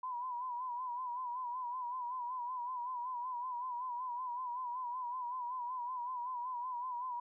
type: tone with vibrato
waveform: sine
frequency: 990 Hz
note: B5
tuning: 4 cents sharp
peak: -37 dBFS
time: 0.03-7.2 s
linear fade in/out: 5 ms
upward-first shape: sine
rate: 5.3 Hz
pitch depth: 69 cents each way
effects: none